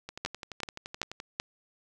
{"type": "two click trains", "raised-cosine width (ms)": 0.2, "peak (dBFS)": [-12, -22], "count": [4, 14], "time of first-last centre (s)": [[0.25, 1.399], [0.09, 1.201]], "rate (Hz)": [2.61, 11.7], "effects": []}